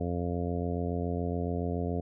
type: harmonic tone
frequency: 87.1 Hz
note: F2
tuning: 4 cents flat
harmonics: 1 / 2 / 3 / 4 / 5 / 6 / 7 / 8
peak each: -33 / -35 / -36 / -42 / -37 / -42 / -43 / -41 dBFS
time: 0-2.01 s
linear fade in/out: 10 ms
effects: none